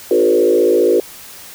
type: tone with frequency modulation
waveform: sine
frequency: 422.4 Hz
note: G#4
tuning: 29 cents sharp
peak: -9 dBFS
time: 0.11-1 s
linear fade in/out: 2 ms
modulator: 55.1 Hz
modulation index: 1.7
effects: white hiss -36 dBFS RMS until 1.54 s